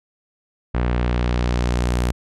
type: tone with low-pass filter sweep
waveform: sawtooth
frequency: 60.5 Hz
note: B1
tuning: 35 cents flat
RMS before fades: -20 dBFS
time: 0.74-2.12 s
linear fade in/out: 10 ms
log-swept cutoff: 2000 to 12000 Hz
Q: 0.92
effects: none